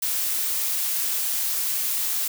blue noise, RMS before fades -25 dBFS, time 0.02-2.28 s, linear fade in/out 5 ms, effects none

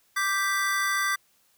square chord, G major, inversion second, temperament equal, 1174.7 / 1568 / 1975.5 Hz, D6 / G6 / B6, 0 / 0 / 0 cents, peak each -29 dBFS, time 0.16-1.16 s, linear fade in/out 10 ms, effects white hiss -65 dBFS RMS until 1.57 s

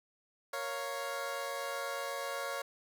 20% pulse chord, Bb minor, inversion none, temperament equal, 466.2 / 554.4 / 698.5 Hz, Bb4 / Db5 / F5, 0 / 0 / 0 cents, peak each -39 / -33 / -38 dBFS, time 0.53-2.62 s, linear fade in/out 5 ms, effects none

